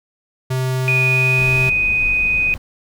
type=tone; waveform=square; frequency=129.5 Hz; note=C3; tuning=17 cents flat; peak=-18 dBFS; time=0.5-1.7 s; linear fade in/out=10 ms
type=tone with pitch glide; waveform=sine; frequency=2471 to 2495 Hz; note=D#7 to D#7; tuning=-13 to +4 cents; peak=-14 dBFS; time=0.88-2.54 s; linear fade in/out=0 ms; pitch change=+17 cents; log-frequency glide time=1.02-1.6 s
type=noise; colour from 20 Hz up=brown; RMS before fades=-29 dBFS; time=1.38-2.58 s; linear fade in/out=5 ms
effects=none